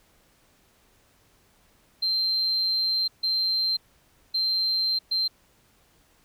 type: tone bursts at uneven times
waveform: sine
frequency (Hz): 4139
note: C8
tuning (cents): -20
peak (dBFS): -21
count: 4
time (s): 2.02-3.08 / 3.23-3.77 / 4.34-4.99 / 5.11-5.28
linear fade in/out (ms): 10
effects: tanh soft clip ceiling -17 dBFS + pink hiss -62 dBFS RMS until 6.24 s